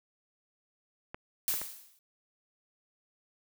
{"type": "clicks", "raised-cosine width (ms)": 0.5, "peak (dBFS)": -25, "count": 3, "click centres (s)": [1.145, 1.54, 1.616]}
{"type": "noise with exponential decay", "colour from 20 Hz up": "blue", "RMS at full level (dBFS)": -28, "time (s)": [1.48, 1.99], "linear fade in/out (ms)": 0, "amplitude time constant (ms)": 110}
{"effects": []}